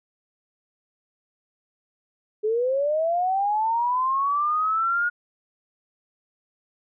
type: linear sweep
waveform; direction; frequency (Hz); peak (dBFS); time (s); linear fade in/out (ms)
sine; up; 417.4 to 1443; -20; 2.43-5.1; 20
effects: none